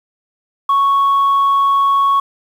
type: tone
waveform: sine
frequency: 1108.7 Hz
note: C#6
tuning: in tune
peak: -8 dBFS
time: 0.69-2.2 s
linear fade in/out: 5 ms
effects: tanh soft clip ceiling -8 dBFS + 7-bit